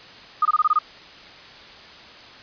sine tone bursts, 1236 Hz, D#6, 12 cents flat, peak -14 dBFS, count 7, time 0.42-0.789 s, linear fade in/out 5 ms, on 33 ms, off 23 ms, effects white hiss -43 dBFS RMS until 2.42 s + resampled to 11025 Hz

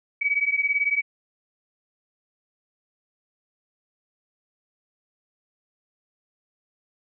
sine beating tone pair, 2267 / 2285 Hz, C#7 / D7, +38 / -48 cents, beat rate 18 Hz, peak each -23 / -24 dBFS, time 0.21-1.02 s, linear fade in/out 10 ms, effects none

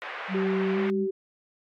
white band-pass noise, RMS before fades -36 dBFS, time 0.02-0.9 s, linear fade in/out 0 ms, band 490 to 2300 Hz, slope 24 dB/octave
sine tone with pitch glide, 190 to 200.4 Hz, F#3 to G3, +46 to +38 cents, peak -26 dBFS, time 0.28-1.08 s, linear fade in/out 50 ms, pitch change +92 cents, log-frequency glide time 0.73-0.79 s
sine tone, 384.6 Hz, G4, 33 cents flat, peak -25 dBFS, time 0.34-1.11 s, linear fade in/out 10 ms
effects MP3 64 kbps

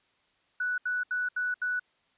sine tone bursts, 1480 Hz, F#6, in tune, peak -27 dBFS, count 5, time 0.6-1.796 s, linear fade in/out 5 ms, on 180 ms, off 74 ms, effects white hiss -69 dBFS RMS until 2.17 s + resampled to 8000 Hz

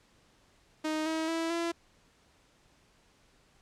sawtooth tone with pitch steps, 311.1 / 319.7 / 328.5 / 337.5 Hz, D#4 / D#4 / E4 / E4, 0 / +47 / -6 / +41 cents, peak -26 dBFS, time 0.84-1.72 s, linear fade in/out 10 ms, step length 220 ms, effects pink hiss -65 dBFS RMS until 3.61 s + low-pass 8000 Hz 12 dB/octave

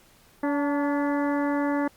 harmonic tone with a mistuned harmonic, 286.1 Hz, D4, 45 cents flat, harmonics 1 / 2 / 3 / 4 / 5 / 6 / 7, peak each -24 / -30 / -32 / -36 / -39 / -37 / -42 dBFS, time 0.43-1.88 s, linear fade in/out 5 ms, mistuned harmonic 3, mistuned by +46 cents, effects pink hiss -57 dBFS RMS until 1.96 s + Opus 48 kbps

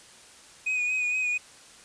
triangle tone with vibrato, 2489 Hz, D#7, in tune, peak -23 dBFS, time 0.66-1.38 s, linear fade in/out 10 ms, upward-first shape sine, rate 4.3 Hz, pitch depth 30 cents each way, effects white hiss -51 dBFS RMS until 1.84 s + resampled to 22050 Hz

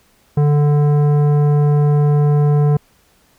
triangle tone with tanh clipping, 146.83 Hz, D3, in tune, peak -12 dBFS, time 0.37-2.77 s, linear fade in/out 5 ms, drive 17 dB, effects pink hiss -55 dBFS RMS until 3.38 s

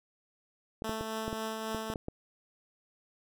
clicks, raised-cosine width 2 ms, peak -23 dBFS, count 9, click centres 0.821 / 0.894 / 1.01 / 1.28 / 1.329 / 1.747 / 1.901 / 1.958 / 2.084 s
10% pulse tone with tremolo, 220.7 Hz, A3, 5 cents sharp, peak -25 dBFS, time 0.84-1.94 s, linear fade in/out 2 ms, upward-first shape triangle, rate 3.7 Hz, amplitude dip 35%
effects none

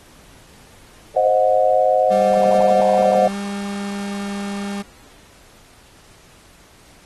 sine chord, C diminished, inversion none, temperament equal with one note detuned, 523.3 / 622.3 / 731.5 Hz, C5 / Eb5 / Gb5, 0 / 0 / -20 cents, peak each -17 dBFS, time 1.16-3.28 s, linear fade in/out 5 ms
40% pulse tone with pitch glide, 196 to 200.6 Hz, G3 to G3, 0 to +40 cents, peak -23 dBFS, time 2.1-4.83 s, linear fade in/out 20 ms, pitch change +40 cents, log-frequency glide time 3.28-3.36 s
effects pink hiss -48 dBFS RMS until 7.05 s + AAC 32 kbps

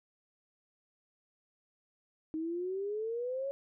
sine exponential sweep, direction up, 311.1 to 560 Hz, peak -33 dBFS, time 2.34-3.51 s, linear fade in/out 0 ms, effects none

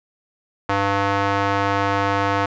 square tone with band-pass filter, 99.6 Hz, G2, 28 cents sharp, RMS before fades -20 dBFS, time 0.69-2.46 s, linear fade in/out 5 ms, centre 1100 Hz, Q 1.1, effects resampled to 16000 Hz

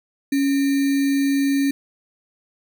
sine tone with sample-and-hold, 277.2 Hz, C#4, in tune, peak -16 dBFS, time 0.32-1.71 s, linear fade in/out 5 ms, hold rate 2100 Hz, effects none

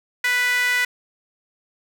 sawtooth tone with high-pass filter, 493.9 Hz, B4, in tune, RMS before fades -20 dBFS, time 0.24-0.85 s, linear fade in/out 5 ms, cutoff 1800 Hz, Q 9.3, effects none

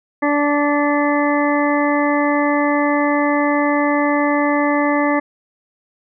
harmonic tone, 290.8 Hz, D4, 17 cents flat, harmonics 1 / 2 / 3 / 4 / 6 / 7, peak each -17 / -20 / -22 / -23 / -25 / -25 dBFS, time 0.22-5.2 s, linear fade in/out 10 ms, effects none

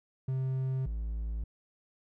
triangle tone pair in turn, 131.4 / 55.25 Hz, C3 / A1, +8 / +8 cents, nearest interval octave + minor third, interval 1500 cents, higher first, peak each -27 / -30 dBFS, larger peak first, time 0.28-0.86 / 0.86-1.44 s, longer neither, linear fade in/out 5 ms, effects none

